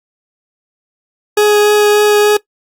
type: tone with vibrato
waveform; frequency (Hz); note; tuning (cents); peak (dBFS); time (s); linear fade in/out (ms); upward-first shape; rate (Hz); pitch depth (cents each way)
40% pulse; 417.5; G#4; +9; -6; 1.37-2.37; 5; triangle; 3.4; 9
effects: noise-tail reverb RT60 0.1 s tail -19 dB re dry + Opus 48 kbps